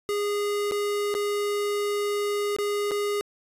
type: tone with dropouts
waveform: square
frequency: 410.7 Hz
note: G#4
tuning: 19 cents flat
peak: -25 dBFS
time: 0.09-3.21 s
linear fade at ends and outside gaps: 0 ms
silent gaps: 0.712-0.72 / 1.141-1.15 / 2.564-2.586 / 2.91-2.916 s
effects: resampled to 32000 Hz